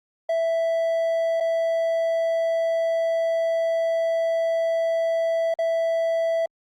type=tone with dropouts; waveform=triangle; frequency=660 Hz; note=E5; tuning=2 cents sharp; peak=-18 dBFS; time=0.29-6.46 s; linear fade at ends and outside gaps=5 ms; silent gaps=1.402-1.406 / 5.541-5.587 s; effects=Opus 48 kbps